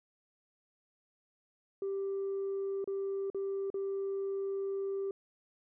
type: tone with dropouts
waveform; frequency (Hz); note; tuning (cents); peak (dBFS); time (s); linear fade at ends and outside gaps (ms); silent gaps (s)
sine; 392; G4; 0; -31; 1.82-5.11; 2; 2.843-2.875 / 3.301-3.346 / 3.702-3.742
effects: tanh soft clip ceiling -30 dBFS